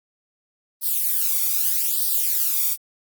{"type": "noise with flanger", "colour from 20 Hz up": "violet", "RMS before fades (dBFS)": -21, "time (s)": [0.81, 2.77], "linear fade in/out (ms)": 50, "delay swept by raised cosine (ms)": [0.21, 0.88], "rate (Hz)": 0.81, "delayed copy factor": 0.7, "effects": ["Opus 32 kbps"]}